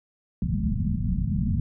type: low-pass noise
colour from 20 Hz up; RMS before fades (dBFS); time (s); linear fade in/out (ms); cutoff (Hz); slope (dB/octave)
white; -25; 0.42-1.6; 2; 230; 96
effects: none